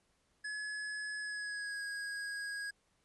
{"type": "tone with pitch glide", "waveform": "square", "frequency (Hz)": [1698, 1645.9], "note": ["G#6", "G#6"], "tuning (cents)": [38, -16], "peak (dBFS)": -39, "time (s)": [0.44, 2.71], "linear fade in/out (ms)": 10, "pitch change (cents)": -54, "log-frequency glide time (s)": [1.2, 1.82], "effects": ["pink hiss -75 dBFS RMS until 3.04 s", "resampled to 24000 Hz"]}